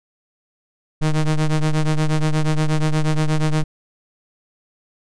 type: ring-modulated tone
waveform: square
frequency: 78 Hz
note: D#2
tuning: 5 cents sharp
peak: -13 dBFS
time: 1.01-3.64 s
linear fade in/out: 10 ms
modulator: 73.8 Hz
effects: resampled to 22050 Hz